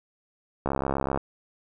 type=click train; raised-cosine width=1 ms; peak=-12 dBFS; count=36; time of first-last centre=0.66-1.175 s; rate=68 Hz; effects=none